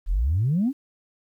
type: exponential sweep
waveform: sine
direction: up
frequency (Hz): 36 to 294.1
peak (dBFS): -18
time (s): 0.06-0.73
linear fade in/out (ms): 50
effects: tanh soft clip ceiling -15 dBFS + 10-bit